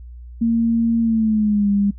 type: tone with pitch glide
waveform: sine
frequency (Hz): 230 to 201.4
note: A#3 to G3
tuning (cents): -23 to +47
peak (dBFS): -14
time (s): 0.41-1.91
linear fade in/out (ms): 10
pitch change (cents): -230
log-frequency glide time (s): 1.01-1.7
effects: noise-tail reverb RT60 0.1 s tail -22 dB re dry + added 60 Hz sine -34 dBFS peak until 1.98 s